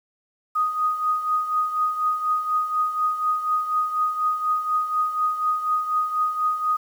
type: tone with tremolo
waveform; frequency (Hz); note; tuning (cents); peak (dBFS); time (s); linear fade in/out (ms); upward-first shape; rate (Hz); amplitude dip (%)
sine; 1244.5; D#6; 0; -17; 0.55-6.77; 10; triangle; 4.1; 70
effects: 8-bit